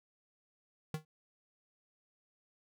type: tone with exponential decay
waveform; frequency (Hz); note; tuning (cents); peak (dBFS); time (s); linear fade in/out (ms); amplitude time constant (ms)
square; 155.56; D#3; 0; -32; 0.94-1.05; 2; 22
effects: none